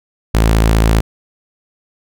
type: tone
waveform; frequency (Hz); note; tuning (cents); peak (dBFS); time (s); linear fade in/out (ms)
sawtooth; 55; A1; 0; -5; 0.34-1.01; 10
effects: none